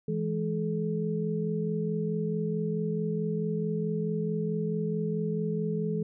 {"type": "tone cluster", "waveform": "sine", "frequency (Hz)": [164.6, 209.2, 429.8], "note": ["E3", "G#3", "A4"], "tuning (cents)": [-2, 13, -41], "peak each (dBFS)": [-30, -33, -32], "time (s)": [0.08, 6.03], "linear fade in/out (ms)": 5, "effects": []}